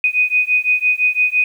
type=beating tone pair; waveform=sine; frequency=2489 / 2494.9 Hz; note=D#7 / D#7; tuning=0 / +4 cents; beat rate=5.9 Hz; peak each=-16 dBFS; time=0.04-1.44 s; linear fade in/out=2 ms; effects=8-bit